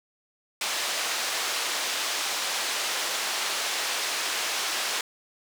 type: band-pass noise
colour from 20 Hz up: white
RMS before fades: -29 dBFS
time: 0.61-5.01 s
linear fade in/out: 2 ms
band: 500 to 5700 Hz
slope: 12 dB/octave
effects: none